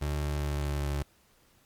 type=tone with pitch glide; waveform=30% pulse; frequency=73.6 to 71.34 Hz; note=D2 to D2; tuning=+4 to -50 cents; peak=-26 dBFS; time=0.01-1.03 s; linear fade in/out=10 ms; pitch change=-54 cents; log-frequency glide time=0.28-0.88 s; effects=pink hiss -64 dBFS RMS until 1.65 s + MP3 96 kbps